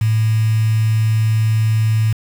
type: tone with quantisation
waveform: sine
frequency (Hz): 110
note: A2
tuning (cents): 0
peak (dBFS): -12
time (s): 0.01-2.13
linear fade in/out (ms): 5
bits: 5
effects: none